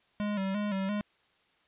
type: tone with vibrato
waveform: square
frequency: 199.9 Hz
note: G3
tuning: 34 cents sharp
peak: -30 dBFS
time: 0.2-1.01 s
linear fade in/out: 0 ms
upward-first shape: square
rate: 2.9 Hz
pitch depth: 65 cents each way
effects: white hiss -68 dBFS RMS until 1.67 s + resampled to 8000 Hz